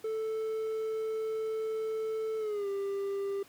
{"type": "tone with pitch glide", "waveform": "triangle", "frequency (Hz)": [440, 396.6], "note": ["A4", "G4"], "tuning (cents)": [0, 20], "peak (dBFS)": -29, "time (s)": [0.04, 3.43], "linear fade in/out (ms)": 5, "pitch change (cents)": -180, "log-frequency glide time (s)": [2.38, 2.68], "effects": ["pink hiss -58 dBFS RMS until 3.48 s", "high-pass 150 Hz 12 dB/octave"]}